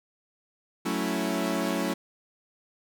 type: chord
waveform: sawtooth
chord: F# minor seventh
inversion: none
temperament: equal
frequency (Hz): 185 / 220 / 277.2 / 329.6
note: F#3 / A3 / C#4 / E4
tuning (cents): 0 / 0 / 0 / 0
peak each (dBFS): -28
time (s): 0.85-1.94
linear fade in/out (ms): 10
effects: none